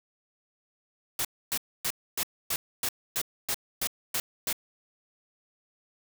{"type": "noise bursts", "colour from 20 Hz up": "white", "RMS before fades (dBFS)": -29, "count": 11, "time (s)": [1.19, 4.528], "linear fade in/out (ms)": 2, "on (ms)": 58, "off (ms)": 270, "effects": []}